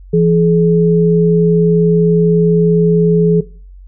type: tone pair together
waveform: sine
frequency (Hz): 168.46 / 424.2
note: E3 / G#4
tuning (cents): +38 / +37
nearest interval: octave + major third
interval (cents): 1599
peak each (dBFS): -10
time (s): 0.13-3.41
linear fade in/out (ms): 10
effects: noise-tail reverb RT60 0.4 s tail -18 dB re dry + added 46 Hz sine -33 dBFS peak until 3.87 s